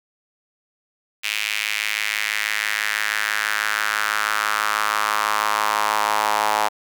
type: tone with high-pass filter sweep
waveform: sawtooth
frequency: 106.1 Hz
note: G#2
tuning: 38 cents sharp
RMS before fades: -22 dBFS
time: 1.23-6.69 s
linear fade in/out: 20 ms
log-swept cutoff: 2500 to 850 Hz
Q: 3
effects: none